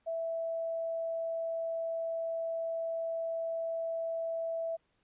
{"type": "tone", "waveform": "sine", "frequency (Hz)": 659.3, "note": "E5", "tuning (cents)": 0, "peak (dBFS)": -32, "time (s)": [0.06, 4.77], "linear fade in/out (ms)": 20, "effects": ["pink hiss -75 dBFS RMS until 5.03 s", "resampled to 8000 Hz"]}